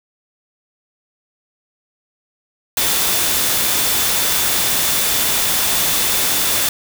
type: tone in noise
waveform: sine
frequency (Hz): 3520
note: A7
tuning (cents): 0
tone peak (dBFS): -28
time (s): 2.77-6.69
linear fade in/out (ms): 2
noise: white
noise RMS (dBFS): -17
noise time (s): 2.77-6.69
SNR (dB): -14
effects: none